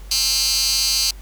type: tone with high-pass filter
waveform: 15% pulse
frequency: 267 Hz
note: C4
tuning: 35 cents sharp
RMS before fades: -19 dBFS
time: 0.11-1.11 s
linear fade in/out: 5 ms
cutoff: 4700 Hz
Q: 3
effects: added 48 Hz sine -34 dBFS peak until 1.21 s + pink hiss -48 dBFS RMS until 1.21 s